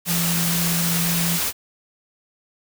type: tone in noise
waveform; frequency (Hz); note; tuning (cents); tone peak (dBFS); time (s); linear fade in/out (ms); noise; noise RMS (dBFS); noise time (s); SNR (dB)
sine; 170; F3; -46; -22; 0.06-1.4; 50; white; -23; 0.05-1.53; -2
effects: none